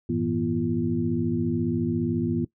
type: tone cluster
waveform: sine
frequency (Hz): 95.8 / 110.2 / 164.7 / 242.6 / 342.1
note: G2 / A2 / E3 / B3 / F4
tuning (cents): -39 / +3 / -1 / -31 / -36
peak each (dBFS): -34 / -32 / -29 / -26 / -29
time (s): 0.09-2.45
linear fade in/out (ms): 5
effects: noise-tail reverb RT60 0.1 s tail -19 dB re dry